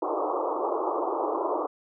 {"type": "band-pass noise", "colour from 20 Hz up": "pink", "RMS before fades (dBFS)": -28, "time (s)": [0.02, 1.67], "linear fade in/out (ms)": 5, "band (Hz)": [310, 1200], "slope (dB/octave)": 96, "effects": []}